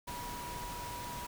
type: tone in noise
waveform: sine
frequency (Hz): 970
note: B5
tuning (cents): -31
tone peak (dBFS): -42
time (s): 0.07-1.27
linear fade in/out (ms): 10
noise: pink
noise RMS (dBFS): -44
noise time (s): 0.07-1.27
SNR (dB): -1
effects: none